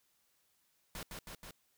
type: noise with echo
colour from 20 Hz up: pink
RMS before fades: -44 dBFS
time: 0.95-1.03 s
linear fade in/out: 2 ms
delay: 160 ms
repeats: 3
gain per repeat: -2 dB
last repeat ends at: 1.51 s
effects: white hiss -75 dBFS RMS until 1.77 s